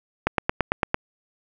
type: click train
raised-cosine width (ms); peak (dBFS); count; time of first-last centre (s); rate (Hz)
0.5; -4; 7; 0.27-0.944; 8.9
effects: none